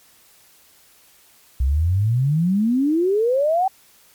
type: exponential sweep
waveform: sine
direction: up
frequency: 61.74 to 784 Hz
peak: -15 dBFS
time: 1.6-3.68 s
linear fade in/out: 5 ms
effects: white hiss -53 dBFS RMS until 4.14 s + MP3 96 kbps